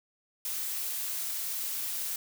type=noise; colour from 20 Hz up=blue; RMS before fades=-34 dBFS; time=0.45-2.16 s; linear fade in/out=2 ms; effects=none